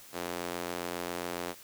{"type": "tone with high-pass filter", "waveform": "square", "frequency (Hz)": 43.65, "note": "F1", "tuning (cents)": 0, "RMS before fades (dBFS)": -37, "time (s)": [0.12, 1.55], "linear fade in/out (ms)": 50, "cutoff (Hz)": 380, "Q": 0.9, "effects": ["white hiss -52 dBFS RMS until 1.63 s"]}